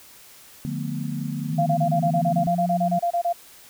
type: chord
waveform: sine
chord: B half-diminished seventh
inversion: first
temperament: just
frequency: 148.16 / 177.8 / 222.2 / 246.9 Hz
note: D3 / F3 / A3 / B3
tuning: +16 / +31 / +17 / 0 cents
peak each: -29 / -33 / -32 / -32 dBFS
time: 0.65-2.47 s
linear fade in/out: 0 ms
type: tone with pitch glide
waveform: sine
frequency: 157.7 to 178.04 Hz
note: D#3 to F3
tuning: +24 to +34 cents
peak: -23 dBFS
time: 1.5-2.99 s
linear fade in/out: 10 ms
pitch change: +210 cents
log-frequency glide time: 1.83-2.63 s
type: tone bursts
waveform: sine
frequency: 692 Hz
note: F5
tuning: 16 cents flat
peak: -19 dBFS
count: 16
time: 1.58-3.329 s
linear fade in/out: 10 ms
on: 84 ms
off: 27 ms
effects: white hiss -48 dBFS RMS until 3.69 s